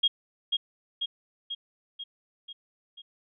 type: tone with echo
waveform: sine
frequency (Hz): 3261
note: G#7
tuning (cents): -32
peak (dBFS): -19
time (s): 0.03-0.08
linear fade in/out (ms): 10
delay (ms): 490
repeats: 6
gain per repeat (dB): -4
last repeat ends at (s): 3.02
effects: none